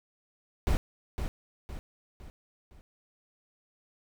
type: noise with echo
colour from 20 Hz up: brown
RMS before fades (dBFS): -25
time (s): 0.67-0.77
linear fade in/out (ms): 0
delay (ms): 510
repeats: 4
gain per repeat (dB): -7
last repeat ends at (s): 2.81
effects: none